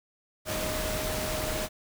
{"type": "tone in noise", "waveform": "sine", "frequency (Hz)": 622.3, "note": "D#5", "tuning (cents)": 0, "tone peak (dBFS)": -34, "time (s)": [0.45, 1.69], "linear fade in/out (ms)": 50, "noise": "pink", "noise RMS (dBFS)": -32, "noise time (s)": [0.45, 1.69], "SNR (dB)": -5, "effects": []}